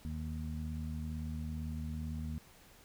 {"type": "harmonic tone", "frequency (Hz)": 77.78, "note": "D#2", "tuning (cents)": 0, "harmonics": [1, 2, 3], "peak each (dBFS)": [-39, -43, -43], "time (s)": [0.05, 2.38], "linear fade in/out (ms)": 0, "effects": ["pink hiss -60 dBFS RMS until 2.84 s"]}